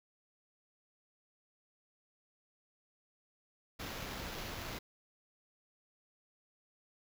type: noise with sample-and-hold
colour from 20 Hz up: pink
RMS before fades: -43 dBFS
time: 3.79-4.79 s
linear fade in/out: 10 ms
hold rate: 8820 Hz
effects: none